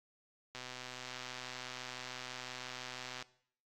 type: click train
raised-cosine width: 0.2 ms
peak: -27 dBFS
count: 338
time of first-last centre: 0.55-3.225 s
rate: 126 Hz
effects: noise-tail reverb RT60 0.6 s tail -18 dB re dry + AAC 48 kbps